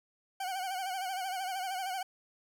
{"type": "tone with vibrato", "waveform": "40% pulse", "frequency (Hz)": 753, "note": "F#5", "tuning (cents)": 30, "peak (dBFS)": -33, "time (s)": [0.4, 2.03], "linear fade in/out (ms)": 5, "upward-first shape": "sine", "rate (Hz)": 13, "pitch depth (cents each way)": 74, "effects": []}